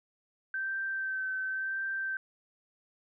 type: tone with vibrato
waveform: sine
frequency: 1551 Hz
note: G6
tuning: 19 cents flat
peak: -31 dBFS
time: 0.54-2.17 s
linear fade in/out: 2 ms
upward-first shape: sine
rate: 0.93 Hz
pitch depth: 20 cents each way
effects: none